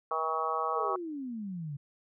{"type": "harmonic tone", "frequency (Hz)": 160, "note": "D#3", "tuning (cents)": 49, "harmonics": [3, 4, 5, 6, 7, 8], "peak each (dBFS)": [-37, -38, -36, -40, -32, -36], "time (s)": [0.11, 0.96], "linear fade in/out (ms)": 2}
{"type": "exponential sweep", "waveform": "sine", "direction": "down", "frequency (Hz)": [493.9, 137.1], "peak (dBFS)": -35, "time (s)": [0.72, 1.77], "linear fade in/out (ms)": 10}
{"effects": []}